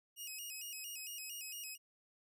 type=tone with vibrato; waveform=10% pulse; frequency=2700 Hz; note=E7; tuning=41 cents sharp; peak=-36 dBFS; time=0.16-1.78 s; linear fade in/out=50 ms; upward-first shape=square; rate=4.4 Hz; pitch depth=100 cents each way; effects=none